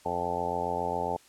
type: harmonic tone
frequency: 87.31 Hz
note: F2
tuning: in tune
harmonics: 1 / 2 / 3 / 4 / 5 / 6 / 7 / 8 / 9 / 10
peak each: -43 / -41 / -42 / -43 / -36 / -37 / -37 / -40 / -34 / -33 dBFS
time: 0.05-1.17 s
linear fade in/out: 10 ms
effects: white hiss -58 dBFS RMS until 1.28 s + low-pass 10000 Hz 12 dB/octave